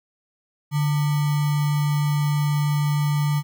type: tone with sample-and-hold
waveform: sine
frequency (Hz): 146.83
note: D3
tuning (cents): 0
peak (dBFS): -18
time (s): 0.71-3.43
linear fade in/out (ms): 50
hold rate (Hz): 1050
effects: none